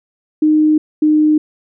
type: tone pair in turn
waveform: sine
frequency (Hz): 307.3 / 305.6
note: D#4 / D#4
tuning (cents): -21 / -31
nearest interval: unison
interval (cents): 10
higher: first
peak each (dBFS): -8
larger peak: neither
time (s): 0.42-0.78 / 1.02-1.38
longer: neither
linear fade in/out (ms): 5
effects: none